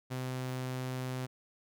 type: tone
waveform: sawtooth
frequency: 128.4 Hz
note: C3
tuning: 32 cents flat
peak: -31 dBFS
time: 0.1-1.27 s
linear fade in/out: 20 ms
effects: none